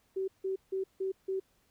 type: tone bursts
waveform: sine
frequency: 382.4 Hz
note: G4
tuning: 43 cents flat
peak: -30 dBFS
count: 5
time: 0.16-1.4 s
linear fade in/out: 10 ms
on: 120 ms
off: 160 ms
effects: pink hiss -71 dBFS RMS until 1.7 s